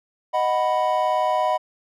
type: chord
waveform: triangle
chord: B major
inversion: first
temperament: equal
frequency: 622.3 / 740 / 987.8 Hz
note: D#5 / F#5 / B5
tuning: 0 / 0 / 0 cents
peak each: -21 dBFS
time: 0.33-1.58 s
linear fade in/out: 20 ms
effects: none